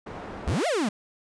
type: low-pass noise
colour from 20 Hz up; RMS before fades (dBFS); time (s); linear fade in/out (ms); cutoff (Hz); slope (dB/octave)
white; -38; 0.06-0.55; 10; 860; 12
type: exponential two-way sweep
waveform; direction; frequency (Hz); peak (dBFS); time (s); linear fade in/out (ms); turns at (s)
45% pulse; up then down; 58.27 to 740 to 191.6; -23; 0.47-0.89; 5; 0.67
effects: resampled to 22050 Hz